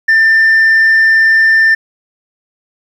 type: tone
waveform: sine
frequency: 1789 Hz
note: A6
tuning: 28 cents sharp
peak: -3 dBFS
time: 0.08-1.75 s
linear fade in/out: 10 ms
effects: tanh soft clip ceiling -4 dBFS + 7-bit